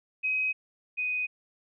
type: tone pair in turn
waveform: sine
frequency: 2529 / 2496 Hz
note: D#7 / D#7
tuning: +28 / +5 cents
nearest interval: unison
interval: 23 cents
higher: first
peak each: -25 / -27 dBFS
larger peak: first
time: 0.23-0.53 / 0.97-1.27 s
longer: neither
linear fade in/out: 20 ms
effects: none